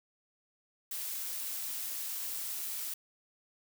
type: noise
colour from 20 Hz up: blue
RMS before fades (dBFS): -38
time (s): 0.91-2.94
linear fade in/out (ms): 5
effects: none